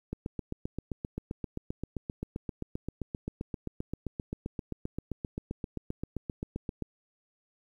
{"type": "click train", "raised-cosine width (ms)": 3, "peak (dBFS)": -21, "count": 52, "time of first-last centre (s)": [0.13, 6.823], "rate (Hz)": 7.62, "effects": ["10-bit"]}